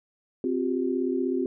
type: chord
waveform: sine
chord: C suspended fourth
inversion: none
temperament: equal with one note detuned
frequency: 261.6 / 355.7 / 392 Hz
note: C4 / F4 / G4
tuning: 0 / +32 / 0 cents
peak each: -27 / -28 / -30 dBFS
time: 0.44-1.46 s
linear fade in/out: 2 ms
effects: none